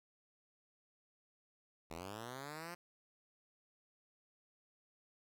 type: linear sweep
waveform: 5% pulse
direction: up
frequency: 76.4 to 177.9 Hz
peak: -34 dBFS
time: 1.9-2.75 s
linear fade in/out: 10 ms
effects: none